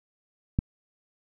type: click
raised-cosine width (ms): 5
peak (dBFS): -10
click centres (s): 0.589
effects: none